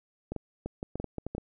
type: clicks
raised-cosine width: 2 ms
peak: -21 dBFS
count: 11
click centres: 0.32 / 0.363 / 0.66 / 0.829 / 0.956 / 1 / 1.043 / 1.183 / 1.266 / 1.35 / 1.381 s
effects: none